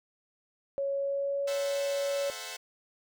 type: tone with pitch glide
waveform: sine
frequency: 554.4 to 560.5 Hz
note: C#5 to C#5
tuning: 0 to +19 cents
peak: -28 dBFS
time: 0.78-2.3 s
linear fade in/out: 0 ms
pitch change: +19 cents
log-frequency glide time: 0.9-1.43 s
type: chord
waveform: 5% pulse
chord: F# half-diminished seventh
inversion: first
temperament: equal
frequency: 440 / 523.3 / 659.3 / 740 Hz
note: A4 / C5 / E5 / F#5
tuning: 0 / 0 / 0 / 0 cents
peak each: -34 / -32 / -32 / -32 dBFS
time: 1.47-2.57 s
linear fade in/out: 10 ms
effects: none